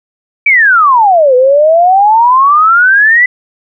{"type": "exponential two-way sweep", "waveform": "sine", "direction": "down then up", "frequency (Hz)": [2354, 493.9, 2015], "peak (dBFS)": -3, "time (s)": [0.46, 3.26], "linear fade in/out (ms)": 5, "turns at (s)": 1.35, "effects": []}